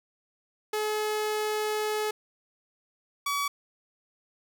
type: tone pair in turn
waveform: sawtooth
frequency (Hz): 426.5 / 1138.6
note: G#4 / C#6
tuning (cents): +46 / +46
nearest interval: octave + perfect fourth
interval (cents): 1700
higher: second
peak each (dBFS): -23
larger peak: neither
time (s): 0.73-2.11 / 3.26-3.48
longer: first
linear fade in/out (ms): 5
effects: none